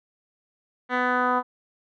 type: tone with low-pass filter sweep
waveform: 10% pulse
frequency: 249.6 Hz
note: B3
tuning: 19 cents sharp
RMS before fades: -23 dBFS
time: 0.89-1.43 s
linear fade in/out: 50 ms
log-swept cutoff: 2200 to 1100 Hz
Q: 2.7
effects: none